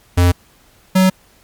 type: tone pair in turn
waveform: square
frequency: 88.4 / 187.31 Hz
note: F2 / F#3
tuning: +22 / +22 cents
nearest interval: octave + minor second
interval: 1300 cents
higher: second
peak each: -9 dBFS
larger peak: neither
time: 0.17-0.32 / 0.95-1.1 s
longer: neither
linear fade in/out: 10 ms
effects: pink hiss -51 dBFS RMS until 1.43 s + MP3 96 kbps